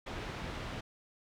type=low-pass noise; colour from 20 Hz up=pink; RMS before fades=-41 dBFS; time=0.06-0.81 s; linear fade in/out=10 ms; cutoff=3300 Hz; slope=12 dB/octave; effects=none